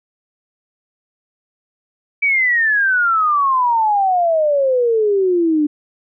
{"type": "exponential sweep", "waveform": "sine", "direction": "down", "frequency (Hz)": [2311, 291.8], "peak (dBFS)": -12, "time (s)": [2.22, 5.67], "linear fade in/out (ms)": 10, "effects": []}